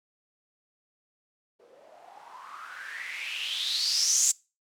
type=noise with low-pass filter sweep; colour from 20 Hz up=violet; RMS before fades=-31 dBFS; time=1.59-4.32 s; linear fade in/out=10 ms; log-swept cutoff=450 to 7300 Hz; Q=7.5; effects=noise-tail reverb RT60 0.3 s tail -24 dB re dry